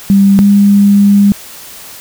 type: tone pair in turn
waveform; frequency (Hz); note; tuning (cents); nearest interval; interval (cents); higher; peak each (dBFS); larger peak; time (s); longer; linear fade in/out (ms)
sine; 197.5 / 201.6; G3 / G3; +13 / +49; unison; 36; second; -3; neither; 0.1-0.39 / 0.39-1.32; second; 0
effects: white hiss -31 dBFS RMS until 2 s